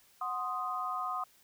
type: chord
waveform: sine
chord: C diminished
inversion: second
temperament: equal with one note detuned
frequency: 736.2 / 1046.5 / 1244.5 Hz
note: Gb5 / C6 / Eb6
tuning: -9 / 0 / 0 cents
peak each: -39 / -38 / -35 dBFS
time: 0.21-1.24 s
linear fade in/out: 5 ms
effects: white hiss -64 dBFS RMS until 1.43 s